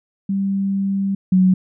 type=tone pair in turn; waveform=sine; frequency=196 / 185.7 Hz; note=G3 / F#3; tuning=0 / +7 cents; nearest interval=minor second; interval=93 cents; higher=first; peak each=-17 / -10 dBFS; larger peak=second; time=0.29-1.15 / 1.32-1.54 s; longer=first; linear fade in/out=5 ms; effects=none